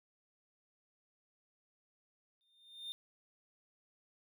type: tone with exponential growth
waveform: triangle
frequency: 3628 Hz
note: A#7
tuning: 48 cents flat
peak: -37 dBFS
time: 2.41-2.92 s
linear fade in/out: 0 ms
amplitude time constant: 110 ms
effects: none